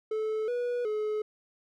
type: tone with pitch steps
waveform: triangle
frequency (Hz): 434.9 / 486.5 / 426.6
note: A4 / B4 / G#4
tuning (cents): -20 / -26 / +46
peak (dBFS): -26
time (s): 0.11-1.22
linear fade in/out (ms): 5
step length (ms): 370
effects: none